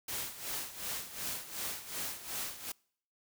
white noise with tremolo, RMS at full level -37 dBFS, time 0.08-2.72 s, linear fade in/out 5 ms, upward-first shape sine, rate 2.7 Hz, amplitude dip 75%, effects noise-tail reverb RT60 0.6 s tail -26 dB re dry

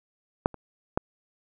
clicks, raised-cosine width 1 ms, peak -6 / -27 / -9 dBFS, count 3, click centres 0.459 / 0.543 / 0.975 s, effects none

